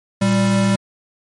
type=tone pair together; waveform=square; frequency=116.54 / 196 Hz; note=A#2 / G3; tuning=0 / 0 cents; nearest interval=major sixth; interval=900 cents; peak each=-21 / -15 dBFS; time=0.21-0.76 s; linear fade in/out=10 ms; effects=MP3 48 kbps